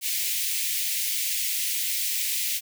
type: high-pass noise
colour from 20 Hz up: white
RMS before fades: -27 dBFS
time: 0.01-2.61 s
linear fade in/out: 50 ms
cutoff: 2000 Hz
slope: 48 dB/octave
effects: none